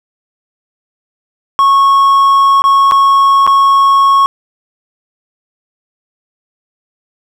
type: tone with dropouts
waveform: triangle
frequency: 1100 Hz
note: C#6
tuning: 14 cents flat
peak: -3 dBFS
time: 1.59-4.26 s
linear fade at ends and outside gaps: 0 ms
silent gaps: 2.62-2.64 / 2.912-2.92 / 3.466-3.475 s
effects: none